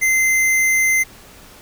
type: tone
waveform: square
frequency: 2073 Hz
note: C7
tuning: 17 cents flat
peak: -14 dBFS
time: 0.01-1.04 s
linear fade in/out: 20 ms
effects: pink hiss -43 dBFS RMS until 1.61 s